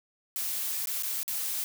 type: noise with dropouts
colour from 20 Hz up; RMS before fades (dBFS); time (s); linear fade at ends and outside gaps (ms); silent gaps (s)
blue; -32; 0.36-1.64; 0; 0.857-0.872 / 1.024-1.033 / 1.231-1.279
effects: none